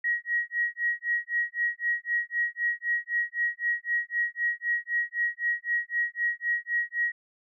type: tone with tremolo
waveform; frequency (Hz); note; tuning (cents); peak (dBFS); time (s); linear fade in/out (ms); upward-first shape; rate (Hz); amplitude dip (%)
sine; 1899; A#6; +32; -22; 0.04-7.12; 5; sine; 3.9; 100
effects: none